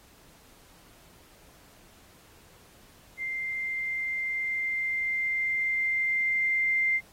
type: tone with level ramp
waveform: sine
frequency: 2093 Hz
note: C7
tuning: in tune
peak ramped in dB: -30 to -22 dBFS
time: 3.17-7.01 s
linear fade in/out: 50 ms
effects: pink hiss -57 dBFS RMS until 7.12 s + AAC 48 kbps